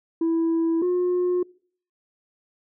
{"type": "tone pair in turn", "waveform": "sine", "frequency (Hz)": [329.6, 358.6], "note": ["E4", "F4"], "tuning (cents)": [0, 46], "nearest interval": "minor second", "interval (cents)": 146, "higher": "second", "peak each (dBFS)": -17, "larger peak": "neither", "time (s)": [[0.21, 0.82], [0.82, 1.43]], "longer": "neither", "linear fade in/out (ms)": 5, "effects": ["noise-tail reverb RT60 0.5 s tail -25 dB re dry", "tanh soft clip ceiling -18 dBFS"]}